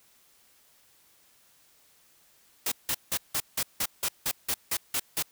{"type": "noise bursts", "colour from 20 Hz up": "white", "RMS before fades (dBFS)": -28, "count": 12, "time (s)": [2.66, 5.226], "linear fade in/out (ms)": 5, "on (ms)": 58, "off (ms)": 170, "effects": ["white hiss -62 dBFS RMS until 5.31 s"]}